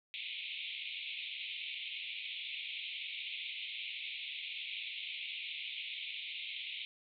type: band-pass noise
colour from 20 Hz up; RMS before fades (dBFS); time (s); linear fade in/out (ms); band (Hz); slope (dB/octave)
pink; -43; 0.14-6.85; 0; 2200 to 3800; 96
effects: none